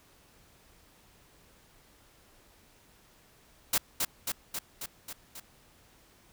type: noise with echo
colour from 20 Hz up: white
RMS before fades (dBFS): -26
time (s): 3.73-3.78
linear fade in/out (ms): 5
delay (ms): 270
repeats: 6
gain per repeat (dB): -3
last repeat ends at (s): 5.4
effects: pink hiss -61 dBFS RMS until 6.32 s